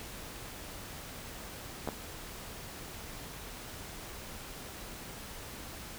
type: clicks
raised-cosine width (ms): 1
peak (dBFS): -20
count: 2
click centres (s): 1.875 / 1.888
effects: pink hiss -45 dBFS RMS until 5.98 s